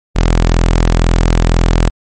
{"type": "tone", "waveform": "sawtooth", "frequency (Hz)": 42.01, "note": "E1", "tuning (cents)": 34, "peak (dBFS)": -4, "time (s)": [0.15, 1.9], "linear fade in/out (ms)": 20, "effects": ["MP3 32 kbps"]}